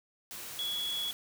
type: tone in noise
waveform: sine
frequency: 3364 Hz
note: G#7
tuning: 22 cents sharp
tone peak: -32 dBFS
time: 0.59-1.11 s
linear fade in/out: 0 ms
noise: white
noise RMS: -43 dBFS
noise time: 0.31-1.13 s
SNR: +8 dB
effects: none